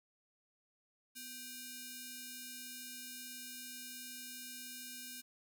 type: ring-modulated tone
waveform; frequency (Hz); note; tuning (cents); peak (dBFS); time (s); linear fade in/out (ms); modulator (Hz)
5% pulse; 1318.5; E6; 0; -31; 1.15-5.22; 20; 1070
effects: 12-bit